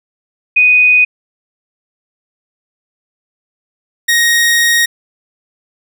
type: tone pair in turn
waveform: sine / sawtooth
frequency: 2489 / 1873.1 Hz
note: D#7 / A#6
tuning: 0 / +8 cents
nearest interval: perfect fourth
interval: 492 cents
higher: first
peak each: -5 dBFS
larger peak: neither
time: 0.56-1.05 / 4.08-4.86 s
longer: second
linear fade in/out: 10 ms
effects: none